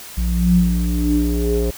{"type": "tone with low-pass filter sweep", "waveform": "square", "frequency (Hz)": 58.7, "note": "A#1", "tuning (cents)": 13, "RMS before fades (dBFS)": -17, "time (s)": [0.17, 1.71], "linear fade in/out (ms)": 10, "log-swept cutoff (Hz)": [130, 480], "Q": 8.3, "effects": ["white hiss -36 dBFS RMS until 1.77 s"]}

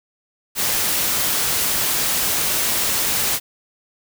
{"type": "noise", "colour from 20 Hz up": "white", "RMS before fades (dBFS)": -20, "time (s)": [0.55, 3.4], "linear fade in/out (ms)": 50, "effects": []}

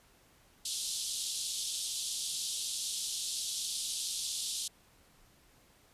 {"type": "band-pass noise", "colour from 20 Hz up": "pink", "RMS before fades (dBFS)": -37, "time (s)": [0.65, 4.68], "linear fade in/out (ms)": 5, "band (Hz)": [3300, 11000], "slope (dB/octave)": 48, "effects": ["pink hiss -64 dBFS RMS until 5.93 s", "resampled to 32000 Hz"]}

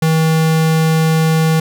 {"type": "tone", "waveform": "square", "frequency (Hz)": 160, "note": "D#3", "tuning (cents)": 49, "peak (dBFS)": -11, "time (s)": [0.02, 1.6], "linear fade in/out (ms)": 5, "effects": []}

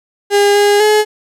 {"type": "tone with pitch steps", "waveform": "35% pulse", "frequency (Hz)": [406, 409.3, 424.8], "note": ["G#4", "G#4", "G#4"], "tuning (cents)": [-39, -25, 39], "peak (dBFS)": -6, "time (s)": [0.3, 1.05], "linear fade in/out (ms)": 50, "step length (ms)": 250, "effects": ["low-pass 12000 Hz 12 dB/octave", "8-bit"]}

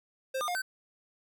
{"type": "tone with pitch steps", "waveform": "square", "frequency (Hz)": [527, 1213, 712, 1538], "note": ["C5", "D#6", "F5", "G6"], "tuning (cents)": [12, -44, 33, -33], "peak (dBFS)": -31, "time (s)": [0.34, 0.62], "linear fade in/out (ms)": 10, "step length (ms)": 70, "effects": []}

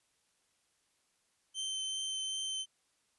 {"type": "tone with vibrato", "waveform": "sawtooth", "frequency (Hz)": 3099, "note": "G7", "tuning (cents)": -21, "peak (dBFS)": -32, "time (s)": [1.54, 2.66], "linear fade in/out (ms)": 50, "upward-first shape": "triangle", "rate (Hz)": 2.6, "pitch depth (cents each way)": 11, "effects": ["white hiss -75 dBFS RMS until 3.18 s", "resampled to 24000 Hz"]}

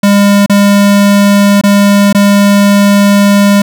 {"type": "tone with dropouts", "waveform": "square", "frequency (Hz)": 201.8, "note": "G#3", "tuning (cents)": -49, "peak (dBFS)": -4, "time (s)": [0.03, 3.62], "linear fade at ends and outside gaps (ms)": 5, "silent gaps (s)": [[0.462, 0.496], [1.613, 1.636], [2.128, 2.147]], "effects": []}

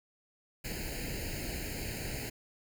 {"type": "noise with comb filter", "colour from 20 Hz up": "pink", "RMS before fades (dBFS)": -38, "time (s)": [0.64, 2.3], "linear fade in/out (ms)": 10, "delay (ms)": 0.43, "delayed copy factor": 0.95, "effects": []}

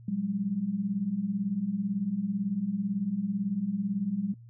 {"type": "beating tone pair", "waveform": "sine", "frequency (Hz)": [185, 203], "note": ["F#3", "G#3"], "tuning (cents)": [0, -39], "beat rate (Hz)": 18, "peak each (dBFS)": [-32, -29], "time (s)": [0.08, 4.34], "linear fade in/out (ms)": 5, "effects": ["noise-tail reverb RT60 0.1 s tail -19 dB re dry", "added 117 Hz sine -47 dBFS peak until 4.49 s"]}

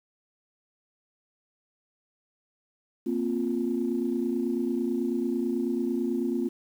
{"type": "chord", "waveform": "sine", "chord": "Bb suspended second", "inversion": "none", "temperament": "just", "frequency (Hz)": [233.1, 262.2, 349.6], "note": ["Bb3", "C4", "F4"], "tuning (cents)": [0, 4, 2], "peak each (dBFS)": -29, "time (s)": [3.06, 6.49], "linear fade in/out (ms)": 10, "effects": ["tanh soft clip ceiling -16 dBFS", "9-bit"]}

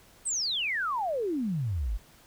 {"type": "exponential sweep", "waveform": "sine", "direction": "down", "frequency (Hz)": [8680, 44.16], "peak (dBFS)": -27, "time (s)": [0.25, 1.98], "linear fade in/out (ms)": 20, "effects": ["pink hiss -57 dBFS RMS until 2.26 s"]}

